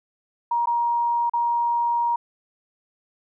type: tone with dropouts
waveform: sine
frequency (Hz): 945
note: A#5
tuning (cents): +23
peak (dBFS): -19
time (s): 0.51-2.16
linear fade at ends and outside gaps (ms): 5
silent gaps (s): 0.658-0.671 / 1.297-1.335
effects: none